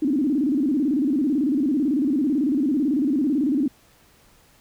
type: tone with vibrato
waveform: sine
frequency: 280 Hz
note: C#4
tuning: 18 cents sharp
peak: -18 dBFS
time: 0.02-3.68 s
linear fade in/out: 5 ms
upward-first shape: square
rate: 18 Hz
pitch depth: 160 cents each way
effects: pink hiss -56 dBFS RMS until 4.6 s

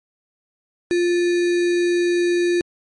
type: tone with sample-and-hold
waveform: sine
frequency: 349.2 Hz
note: F4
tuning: in tune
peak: -15 dBFS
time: 0.91-2.61 s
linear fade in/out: 0 ms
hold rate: 2100 Hz
effects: low-pass 7000 Hz 12 dB/octave + MP3 48 kbps

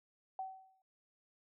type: tone with exponential decay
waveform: sine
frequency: 761 Hz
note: F#5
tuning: 48 cents sharp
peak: -36 dBFS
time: 0.39-0.82 s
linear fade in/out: 2 ms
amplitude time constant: 93 ms
effects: none

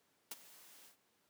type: noise with ADSR envelope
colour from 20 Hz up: white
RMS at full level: -42 dBFS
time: 0.31-0.97 s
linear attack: 6 ms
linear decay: 27 ms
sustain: -18 dB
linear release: 110 ms
effects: pink hiss -75 dBFS RMS until 1.29 s + high-pass 200 Hz 12 dB/octave

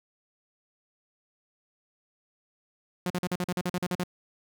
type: tone bursts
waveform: sawtooth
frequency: 179.1 Hz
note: F3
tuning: 44 cents sharp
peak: -23 dBFS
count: 12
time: 3.06-4.037 s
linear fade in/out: 2 ms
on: 42 ms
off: 43 ms
effects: none

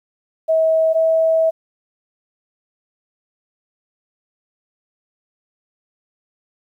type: tone pair in turn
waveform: sine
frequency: 643 / 647.5 Hz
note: E5 / E5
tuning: -43 / -31 cents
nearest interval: unison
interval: 12 cents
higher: second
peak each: -12 dBFS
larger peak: neither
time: 0.48-0.94 / 0.94-1.51 s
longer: second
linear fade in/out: 20 ms
effects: 9-bit

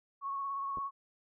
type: tone with vibrato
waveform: sine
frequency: 1104 Hz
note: C#6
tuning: 7 cents flat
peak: -34 dBFS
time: 0.21-0.91 s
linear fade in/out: 50 ms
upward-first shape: triangle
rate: 17 Hz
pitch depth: 29 cents each way
type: clicks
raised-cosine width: 2 ms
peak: -34 / -37 dBFS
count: 2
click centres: 0.773 / 0.784 s
effects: none

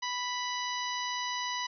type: harmonic tone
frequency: 987.8 Hz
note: B5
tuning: in tune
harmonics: 1 / 2 / 3 / 4 / 5 / 6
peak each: -35 / -38 / -40 / -41 / -42 / -43 dBFS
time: 0.02-1.67 s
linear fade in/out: 10 ms
effects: none

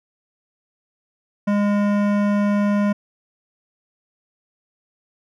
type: tone with hard clipping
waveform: sine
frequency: 204.6 Hz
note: G#3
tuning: 26 cents flat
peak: -18 dBFS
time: 1.47-2.93 s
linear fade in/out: 10 ms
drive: 16 dB
effects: none

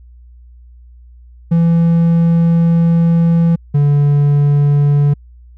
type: tone pair in turn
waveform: triangle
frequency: 167.6 / 144.35 Hz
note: E3 / D3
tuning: +29 / -30 cents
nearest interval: minor third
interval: 259 cents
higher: first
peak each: -6 dBFS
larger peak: neither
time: 1.51-3.56 / 3.74-5.14 s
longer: first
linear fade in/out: 10 ms
effects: added 60 Hz sine -37 dBFS peak until 5.57 s

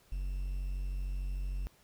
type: tone with quantisation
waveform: triangle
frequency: 46.6 Hz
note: F#1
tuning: 13 cents sharp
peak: -31 dBFS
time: 0.12-1.67 s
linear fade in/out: 0 ms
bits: 10
effects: pink hiss -65 dBFS RMS until 1.83 s

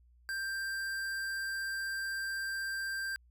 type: tone with hard clipping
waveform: sine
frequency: 1579 Hz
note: G6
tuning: 12 cents sharp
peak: -36 dBFS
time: 0.29-3.16 s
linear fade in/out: 0 ms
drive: 15 dB
effects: added 60 Hz sine -60 dBFS peak until 3.3 s

